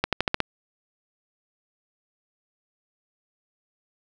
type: accelerating click train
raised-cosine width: 0.3 ms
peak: -5 dBFS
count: 6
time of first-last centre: 0.04-0.403 s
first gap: 87 ms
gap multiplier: 0.91
effects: none